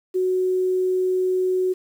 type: tone with quantisation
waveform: sine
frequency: 370 Hz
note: F#4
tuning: in tune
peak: -18 dBFS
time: 0.14-1.74 s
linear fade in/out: 20 ms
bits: 8
effects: none